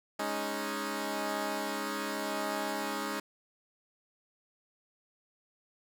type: chord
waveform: 10% pulse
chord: Ab suspended fourth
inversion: none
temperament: equal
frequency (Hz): 207.7 / 277.2 / 311.1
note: Ab3 / Db4 / Eb4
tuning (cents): 0 / 0 / 0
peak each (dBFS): -29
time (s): 0.19-3.2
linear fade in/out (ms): 5
effects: none